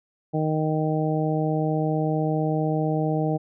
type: harmonic tone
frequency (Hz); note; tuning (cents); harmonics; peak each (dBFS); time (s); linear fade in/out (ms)
155.56; D#3; 0; 1 / 2 / 3 / 4 / 5; -24 / -27 / -29 / -30 / -31; 0.33-3.38; 20
effects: none